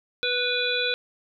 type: harmonic tone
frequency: 492.6 Hz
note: B4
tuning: 5 cents flat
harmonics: 1 / 3 / 5 / 7 / 8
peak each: -29 / -29 / -29 / -29 / -29 dBFS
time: 0.23-0.94 s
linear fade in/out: 0 ms
effects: none